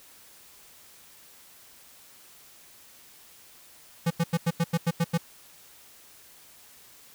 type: tone bursts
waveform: square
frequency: 167.9 Hz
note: E3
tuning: 32 cents sharp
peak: -22 dBFS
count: 9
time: 4.06-5.178 s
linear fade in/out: 10 ms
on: 46 ms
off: 88 ms
effects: white hiss -53 dBFS RMS until 7.14 s